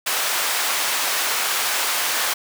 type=high-pass noise; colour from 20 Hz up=pink; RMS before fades=-22 dBFS; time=0.06-2.34 s; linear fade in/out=10 ms; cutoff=930 Hz; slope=12 dB/octave; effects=none